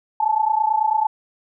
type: tone pair together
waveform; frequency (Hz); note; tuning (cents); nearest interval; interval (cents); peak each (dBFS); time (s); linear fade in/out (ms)
sine; 854 / 883.1; G#5 / A5; +48 / +6; minor second; 58; -19; 0.2-1.07; 5
effects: none